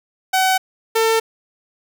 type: tone pair in turn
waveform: sawtooth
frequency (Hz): 755 / 448.9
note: F#5 / A4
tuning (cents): +35 / +35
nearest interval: major sixth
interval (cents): 900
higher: first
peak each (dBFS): -10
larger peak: neither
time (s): 0.33-0.58 / 0.95-1.2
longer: neither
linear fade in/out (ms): 10
effects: none